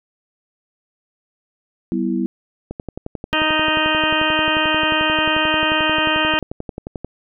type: chord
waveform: sine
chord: E minor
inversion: first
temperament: equal with one note detuned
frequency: 192.85 / 246.9 / 329.6 Hz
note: G3 / B3 / E4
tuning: -28 / 0 / 0 cents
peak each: -22 dBFS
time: 1.92-2.26 s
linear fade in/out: 0 ms
type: click train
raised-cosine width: 2 ms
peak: -14 dBFS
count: 50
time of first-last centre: 2.71-7.046 s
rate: 11.3 Hz
type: harmonic tone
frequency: 311.1 Hz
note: D#4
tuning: in tune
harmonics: 1 / 2 / 3 / 4 / 5 / 6 / 8 / 9 / 10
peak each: -24 / -24 / -24 / -24 / -24 / -24 / -24 / -24 / -24 dBFS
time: 3.33-6.39 s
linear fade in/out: 0 ms
effects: none